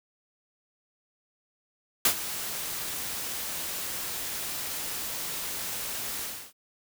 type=noise with ADSR envelope; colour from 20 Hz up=white; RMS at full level=-20 dBFS; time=2.05-6.53 s; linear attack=3 ms; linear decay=81 ms; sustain=-14 dB; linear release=310 ms; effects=none